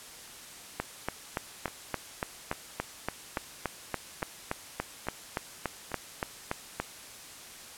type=two click trains; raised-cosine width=0.5 ms; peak=-14 / -24 dBFS; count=22 / 6; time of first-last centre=0.8-6.8 / 1.68-5.917 s; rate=3.5 / 1.18 Hz; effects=white hiss -47 dBFS RMS until 7.77 s + low-pass 11000 Hz 12 dB/octave